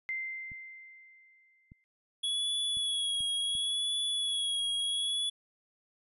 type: tone with exponential decay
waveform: sine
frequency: 2083 Hz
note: C7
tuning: 8 cents flat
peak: -31 dBFS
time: 0.09-1.84 s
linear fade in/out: 0 ms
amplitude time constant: 380 ms
type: clicks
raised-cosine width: 5 ms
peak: -39 dBFS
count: 5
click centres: 0.518 / 1.719 / 2.771 / 3.206 / 3.552 s
type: tone with vibrato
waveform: square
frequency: 3362 Hz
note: G#7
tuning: 20 cents sharp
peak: -30 dBFS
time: 2.23-5.3 s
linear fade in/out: 10 ms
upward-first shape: sine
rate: 0.71 Hz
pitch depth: 33 cents each way
effects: resampled to 32000 Hz